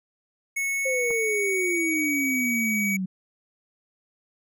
square tone with pitch glide, 2203 to 2265 Hz, C#7 to C#7, -11 to +37 cents, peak -25 dBFS, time 0.56-2.97 s, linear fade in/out 10 ms, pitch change +48 cents, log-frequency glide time 0.72-2.2 s
sine exponential sweep, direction down, 531 to 183.5 Hz, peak -25 dBFS, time 0.85-3.06 s, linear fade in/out 10 ms
clicks, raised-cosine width 1 ms, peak -26 dBFS, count 2, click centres 1.105 / 1.111 s
effects none

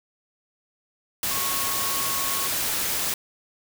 sine tone in noise, 1100 Hz, C#6, 14 cents flat, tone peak -32 dBFS, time 1.31-2.47 s, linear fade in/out 2 ms, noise white, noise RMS -26 dBFS, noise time 1.23-3.14 s, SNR -9 dB, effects none

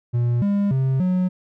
triangle tone with pitch steps, 120 / 201.7 / 132.7 / 183.1 Hz, B2 / G3 / C3 / F#3, -49 / +50 / +25 / -18 cents, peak -15 dBFS, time 0.13-1.29 s, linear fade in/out 20 ms, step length 290 ms, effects none

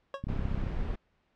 25% pulse tone with exponential decay, 550 Hz, C#5, 14 cents flat, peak -27 dBFS, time 0.14-0.25 s, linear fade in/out 1 ms, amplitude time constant 23 ms
click train, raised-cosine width 5 ms, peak -23 dBFS, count 15, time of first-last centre 0.24-0.668 s, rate 32.7 Hz
brown noise, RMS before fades -33 dBFS, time 0.28-0.96 s, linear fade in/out 10 ms
effects pink hiss -72 dBFS RMS until 1.35 s + low-pass 3000 Hz 12 dB/octave

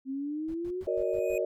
sine exponential sweep, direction up, 261.6 to 379.5 Hz, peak -31 dBFS, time 0.05-0.85 s, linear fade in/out 50 ms
brown noise bursts, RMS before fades -48 dBFS, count 6, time 0.48-1.359 s, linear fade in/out 5 ms, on 64 ms, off 99 ms
square tone with exponential growth, 2489 Hz, D#7, in tune, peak -38 dBFS, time 0.87-1.38 s, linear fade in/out 2 ms, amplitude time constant 110 ms
sine chord, D# minor seventh, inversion first, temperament equal with one note detuned, 370 / 466.2 / 568.6 / 622.3 Hz, F#4 / A#4 / C#5 / D#5, 0 / 0 / +44 / 0 cents, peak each -32 dBFS, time 0.87-1.45 s, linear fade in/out 5 ms
effects none

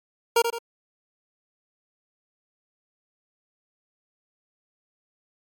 25% pulse tone with echo, 466.2 Hz, A#4, in tune, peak -12 dBFS, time 0.36-0.42 s, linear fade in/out 5 ms, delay 83 ms, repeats 2, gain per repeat -7 dB, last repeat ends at 0.586 s, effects MP3 96 kbps

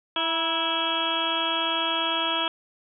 harmonic tone with a mistuned harmonic, 329.6 Hz, E4, in tune, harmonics 1 / 2 / 3 / 4 / 5 / 7 / 8 / 9 / 10, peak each -35 / -33 / -30 / -31 / -36 / -39 / -34 / -34 / -27 dBFS, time 0.16-2.48 s, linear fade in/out 2 ms, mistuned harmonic 3, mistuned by -36 cents, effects none

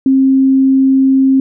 sine tone, 266.8 Hz, C4, 34 cents sharp, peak -6 dBFS, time 0.06-1.4 s, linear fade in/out 2 ms, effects none

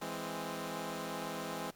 10% pulse chord, E augmented, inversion none, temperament equal with one note detuned, 165.67 / 207.7 / 261.6 Hz, E3 / G#3 / B#3, +9 / 0 / 0 cents, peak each -34 dBFS, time 0.01-1.71 s, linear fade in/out 10 ms, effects pink hiss -64 dBFS RMS until 1.75 s + MP3 96 kbps

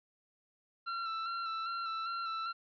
45% pulse tone with vibrato, 1347 Hz, E6, 37 cents sharp, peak -35 dBFS, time 0.86-2.53 s, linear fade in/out 20 ms, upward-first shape square, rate 2.5 Hz, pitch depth 25 cents each way, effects resampled to 11025 Hz + 12-bit

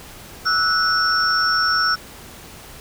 sine tone cluster, 1314 / 1474 / 5450 Hz, E6 / F#6 / F8, -6 / -7 / -43 cents, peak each -20 dBFS, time 0.45-1.96 s, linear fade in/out 20 ms, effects pink hiss -40 dBFS RMS until 2.8 s

